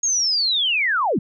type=linear sweep; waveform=sine; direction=down; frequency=6645 to 141.5 Hz; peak=-17 dBFS; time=0.03-1.19 s; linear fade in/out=5 ms; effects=none